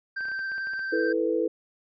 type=tone with vibrato; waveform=triangle; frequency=1564 Hz; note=G6; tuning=4 cents flat; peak=-27 dBFS; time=0.16-1.13 s; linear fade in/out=10 ms; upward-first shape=triangle; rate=18 Hz; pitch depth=22 cents each way
type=clicks; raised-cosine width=0.5 ms; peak=-32 dBFS; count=10; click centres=0.208 / 0.254 / 0.285 / 0.317 / 0.392 / 0.518 / 0.581 / 0.671 / 0.735 / 0.793 s
type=chord; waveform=sine; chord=E suspended fourth; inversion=none; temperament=equal; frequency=329.6 / 440 / 493.9 Hz; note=E4 / A4 / B4; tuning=0 / 0 / 0 cents; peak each=-27 dBFS; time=0.92-1.48 s; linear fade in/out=10 ms
effects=resampled to 16000 Hz